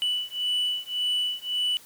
sine beating tone pair, 2967 / 2968.8 Hz, F#7 / F#7, +4 / +5 cents, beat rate 1.8 Hz, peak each -26 dBFS, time 0.02-1.77 s, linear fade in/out 0 ms, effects tanh soft clip ceiling -21 dBFS + white hiss -51 dBFS RMS until 1.85 s

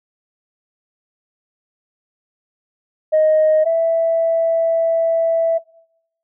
sine tone pair in turn, 623 / 660 Hz, D#5 / E5, +2 / +2 cents, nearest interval minor second, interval 100 cents, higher second, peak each -9 / -12 dBFS, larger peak first, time 3.12-3.65 / 3.65-5.59 s, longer second, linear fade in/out 20 ms, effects noise-tail reverb RT60 0.8 s tail -24 dB re dry + tanh soft clip ceiling -7 dBFS

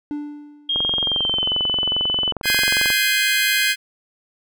triangle tone with exponential decay, 294.1 Hz, D4, 3 cents sharp, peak -20 dBFS, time 0.11-0.99 s, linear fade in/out 0 ms, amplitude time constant 190 ms
sine tone with pitch glide, 3234 to 3000 Hz, G#7 to F#7, -47 to +23 cents, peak -18 dBFS, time 0.69-2.32 s, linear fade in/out 5 ms, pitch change -130 cents, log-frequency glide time 1.01-1.56 s
click train, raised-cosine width 1 ms, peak -14 dBFS, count 49, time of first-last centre 0.76-2.903 s, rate 22.4 Hz
25% pulse chord, Ab major seventh, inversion third, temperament just, 1557.4 / 1661.2 / 2077 / 2492 Hz, G6 / Ab6 / C7 / Eb7, -12 / 0 / -13 / +2 cents, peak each -18 dBFS, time 2.43-3.76 s, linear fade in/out 50 ms
effects none

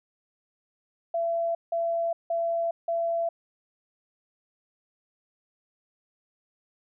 sine tone bursts, 673 Hz, E5, 36 cents sharp, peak -24 dBFS, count 4, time 1.14-3.29 s, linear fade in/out 5 ms, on 410 ms, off 170 ms, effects none

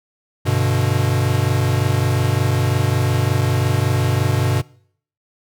square chord, G major, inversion none, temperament equal, 98 / 123.47 / 146.83 Hz, G2 / B2 / D3, 0 / 0 / 0 cents, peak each -20 / -19 / -24 dBFS, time 0.45-4.62 s, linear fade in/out 20 ms, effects noise-tail reverb RT60 0.6 s tail -23 dB re dry

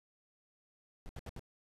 brown noise bursts, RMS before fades -44 dBFS, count 4, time 1.06-1.394 s, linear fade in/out 0 ms, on 31 ms, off 70 ms, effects resampled to 32000 Hz

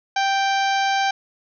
harmonic tone, 784 Hz, G5, in tune, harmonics 1 / 2 / 3 / 4 / 5 / 6 / 7 / 8, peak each -19 / -25 / -29 / -31 / -33 / -35 / -36 / -37 dBFS, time 0.16-1.11 s, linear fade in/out 5 ms, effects none

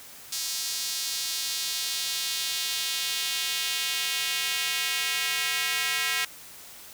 square tone with high-pass filter sweep, 146.83 Hz, D3, in tune, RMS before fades -29 dBFS, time 0.32-6.25 s, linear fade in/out 5 ms, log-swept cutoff 5000 to 2100 Hz, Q 1.5, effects white hiss -46 dBFS RMS until 6.93 s

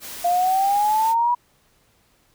white noise, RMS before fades -35 dBFS, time 0-1.15 s, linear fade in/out 50 ms
sine exponential sweep, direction up, 693 to 977 Hz, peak -16 dBFS, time 0.24-1.35 s, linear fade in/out 10 ms
effects pink hiss -61 dBFS RMS until 2.34 s

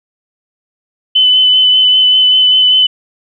sine tone with vibrato, 3020 Hz, F#7, 35 cents sharp, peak -5 dBFS, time 1.15-2.87 s, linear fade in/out 10 ms, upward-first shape sine, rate 5.1 Hz, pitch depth 15 cents each way, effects none

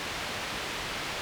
white low-pass noise, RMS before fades -35 dBFS, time 0-1.21 s, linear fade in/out 0 ms, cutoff 3200 Hz, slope 12 dB/octave, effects none

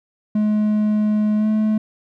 triangle tone with pitch glide, 212 to 215.5 Hz, G#3 to A3, +36 to -36 cents, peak -13 dBFS, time 0.35-1.78 s, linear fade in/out 5 ms, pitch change +28 cents, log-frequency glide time 1.37-1.47 s, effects none

